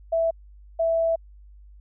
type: tone pair in turn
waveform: sine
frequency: 659.3 / 659.3 Hz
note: E5 / E5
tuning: 0 / 0 cents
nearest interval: unison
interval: 0 cents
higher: neither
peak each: -19 dBFS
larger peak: neither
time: 0.12-0.31 / 0.79-1.16 s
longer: second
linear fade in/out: 10 ms
effects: added 50 Hz sine -45 dBFS peak until 1.8 s